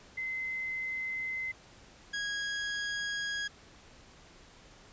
sine / sawtooth tone pair in turn, 2057 / 1650.2 Hz, C7 / G#6, -30 / -12 cents, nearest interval major third, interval 382 cents, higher first, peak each -33 / -29 dBFS, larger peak second, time 0.17-1.52 / 2.13-3.48 s, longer neither, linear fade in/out 10 ms, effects pink hiss -56 dBFS RMS until 4.92 s + resampled to 16000 Hz

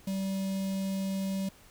square tone with notch filter, 193.1 Hz, G3, 26 cents flat, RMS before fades -32 dBFS, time 0.07-1.49 s, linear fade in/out 5 ms, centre 1400 Hz, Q 0.5, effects pink hiss -57 dBFS RMS until 1.7 s

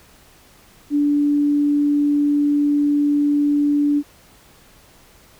sine tone, 290.7 Hz, D4, 18 cents flat, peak -14 dBFS, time 0.9-4.03 s, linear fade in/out 50 ms, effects pink hiss -50 dBFS RMS until 5.39 s

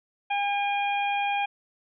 harmonic tone, 809 Hz, G#5, 46 cents flat, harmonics 1 / 2 / 3 / 4, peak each -25 / -38 / -30 / -38 dBFS, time 0.3-1.46 s, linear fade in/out 10 ms, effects none

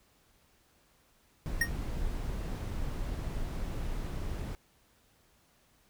brown noise, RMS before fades -35 dBFS, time 1.46-4.55 s, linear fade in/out 0 ms
square tone with exponential decay, 1860 Hz, A#6, 4 cents flat, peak -22 dBFS, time 1.61-1.7 s, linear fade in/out 5 ms, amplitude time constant 19 ms
effects pink hiss -67 dBFS RMS until 5.89 s

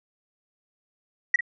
sine tone with echo, 1924 Hz, B6, 46 cents flat, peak -12 dBFS, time 1.34-1.36 s, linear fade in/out 5 ms, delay 48 ms, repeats 1, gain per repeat -13 dB, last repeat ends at 1.408 s, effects tanh soft clip ceiling -11 dBFS

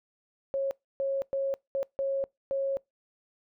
sine tone bursts at uneven times, 546 Hz, C#5, 26 cents flat, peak -26 dBFS, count 6, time 0.54-0.71 / 1-1.22 / 1.33-1.54 / 1.75-1.83 / 1.99-2.24 / 2.51-2.77 s, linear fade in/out 0 ms, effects noise-tail reverb RT60 0.2 s tail -26 dB re dry

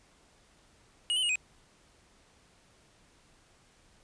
square tone with pitch steps, 2891 / 3043 / 2872 / 2508 Hz, F#7 / F#7 / F7 / D#7, -41 / +48 / +48 / +13 cents, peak -27 dBFS, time 1.1-1.356 s, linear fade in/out 0 ms, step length 64 ms, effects pink hiss -63 dBFS RMS until 4.03 s + resampled to 22050 Hz

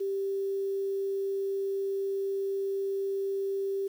sine tone with quantisation, 392 Hz, G4, in tune, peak -28 dBFS, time 0-3.88 s, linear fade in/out 10 ms, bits 9, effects none

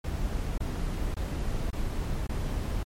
brown noise bursts, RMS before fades -30 dBFS, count 5, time 0.04-2.832 s, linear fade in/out 5 ms, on 540 ms, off 23 ms, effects MP3 64 kbps

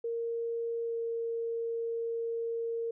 sine tone with pitch glide, 463.8 to 461.1 Hz, A#4 to A#4, -9 to -19 cents, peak -31 dBFS, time 0.04-2.91 s, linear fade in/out 5 ms, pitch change -10 cents, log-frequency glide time 0.84-0.96 s, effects none

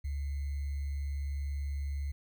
sine tone with sample-and-hold, 70.5 Hz, C#2, 30 cents sharp, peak -32 dBFS, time 0.04-2.12 s, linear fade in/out 10 ms, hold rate 2100 Hz, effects none

